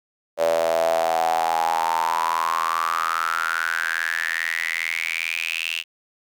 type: tone with high-pass filter sweep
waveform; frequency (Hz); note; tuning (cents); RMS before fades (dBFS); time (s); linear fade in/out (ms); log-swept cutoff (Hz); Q
sawtooth; 82.41; E2; 0; -23; 0.37-5.84; 50; 570 to 2800; 9.4
effects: none